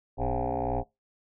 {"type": "tone with frequency modulation", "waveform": "sine", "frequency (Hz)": 403, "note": "G4", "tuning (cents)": 48, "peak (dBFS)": -25, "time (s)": [0.17, 0.84], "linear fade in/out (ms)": 50, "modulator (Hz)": 61.9, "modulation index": 6.9, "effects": ["noise-tail reverb RT60 0.2 s tail -21 dB re dry", "tanh soft clip ceiling -21 dBFS"]}